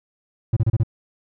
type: tone bursts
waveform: triangle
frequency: 111.4 Hz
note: A2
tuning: 22 cents sharp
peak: -12 dBFS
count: 5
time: 0.53-0.834 s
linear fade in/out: 5 ms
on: 36 ms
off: 31 ms
effects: none